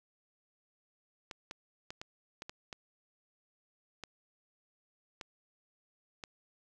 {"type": "clicks", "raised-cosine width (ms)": 0.2, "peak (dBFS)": -25, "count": 10, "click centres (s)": [1.312, 1.511, 1.905, 2.015, 2.421, 2.495, 2.728, 4.037, 5.212, 6.238], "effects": []}